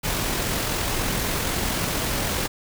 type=noise with amplitude modulation; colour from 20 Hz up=pink; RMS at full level=-24 dBFS; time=0.03-2.48 s; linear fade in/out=20 ms; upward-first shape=sine; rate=43.8 Hz; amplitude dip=25%; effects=none